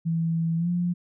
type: tone with pitch glide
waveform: sine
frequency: 164.81 to 175.62 Hz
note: E3 to F3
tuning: 0 to +10 cents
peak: -22 dBFS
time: 0.05-0.94 s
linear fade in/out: 20 ms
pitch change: +110 cents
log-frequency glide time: 0.57-0.69 s
effects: none